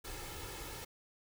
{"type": "noise with comb filter", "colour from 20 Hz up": "pink", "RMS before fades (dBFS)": -45, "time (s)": [0.04, 0.85], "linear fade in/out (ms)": 10, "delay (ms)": 2.3, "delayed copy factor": 0.65, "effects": []}